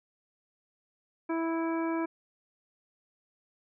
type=harmonic tone; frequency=328.7 Hz; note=E4; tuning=5 cents flat; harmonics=1 / 2 / 3 / 4 / 5 / 7; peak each=-29 / -38 / -37 / -43 / -44 / -45 dBFS; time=1.29-2.06 s; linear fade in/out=10 ms; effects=none